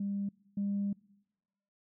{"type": "tone pair in turn", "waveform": "sine", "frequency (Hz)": [200, 200.8], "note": ["G3", "G3"], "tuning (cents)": [35, 42], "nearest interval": "unison", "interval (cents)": 7, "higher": "second", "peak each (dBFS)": [-31, -29], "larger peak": "second", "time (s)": [[0, 0.29], [0.57, 0.93]], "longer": "second", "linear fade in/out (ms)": 5, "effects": ["noise-tail reverb RT60 1.0 s tail -24 dB re dry", "tanh soft clip ceiling -26 dBFS"]}